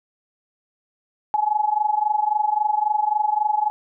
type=tone with amplitude modulation; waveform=sine; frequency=847 Hz; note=G#5; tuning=34 cents sharp; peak=-14 dBFS; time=1.34-3.7 s; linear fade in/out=0 ms; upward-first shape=sine; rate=23.7 Hz; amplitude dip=85%; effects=none